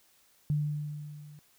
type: tone with level ramp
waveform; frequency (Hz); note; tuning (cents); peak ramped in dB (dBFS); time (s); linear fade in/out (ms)
sine; 148.7; D3; +22; -24 to -48; 0.5-1.39; 0
effects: white hiss -65 dBFS RMS until 1.58 s